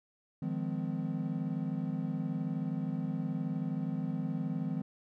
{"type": "chord", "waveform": "triangle", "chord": "F minor seventh", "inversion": "third", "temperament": "equal with one note detuned", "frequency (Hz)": [155.56, 174.61, 207.7, 255.5], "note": ["Eb3", "F3", "Ab3", "C4"], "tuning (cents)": [0, 0, 0, -41], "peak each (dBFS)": [-35, -35, -37, -36], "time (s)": [0.42, 4.82], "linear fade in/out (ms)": 5, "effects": []}